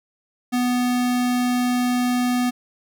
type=tone; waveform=square; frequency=247.1 Hz; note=B3; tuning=1 cent sharp; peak=-19 dBFS; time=0.52-2.51 s; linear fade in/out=20 ms; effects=none